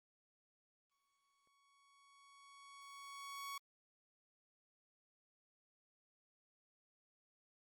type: tone with exponential growth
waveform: sawtooth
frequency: 1116 Hz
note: C#6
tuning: 11 cents sharp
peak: -40 dBFS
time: 0.91-3.58 s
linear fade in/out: 5 ms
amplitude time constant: 580 ms
effects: Opus 32 kbps